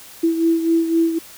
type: beating tone pair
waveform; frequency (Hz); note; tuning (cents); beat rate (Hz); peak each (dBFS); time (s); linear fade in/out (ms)
sine; 329.6 / 333.5; E4 / E4; 0 / +20; 3.9; -15 / -22; 0.23-1.19; 10
effects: white hiss -41 dBFS RMS until 1.37 s